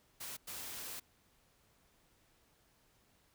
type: noise bursts at uneven times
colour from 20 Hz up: white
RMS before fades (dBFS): -45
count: 2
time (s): 0.2-0.37 / 0.47-1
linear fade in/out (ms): 10
effects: pink hiss -71 dBFS RMS until 3.34 s